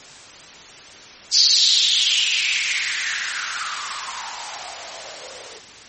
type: noise with band-pass filter sweep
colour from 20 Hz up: violet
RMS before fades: -21 dBFS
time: 1.31-5.61 s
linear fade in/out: 50 ms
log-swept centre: 4800 to 440 Hz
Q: 5.1
effects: white hiss -41 dBFS RMS until 5.88 s + MP3 32 kbps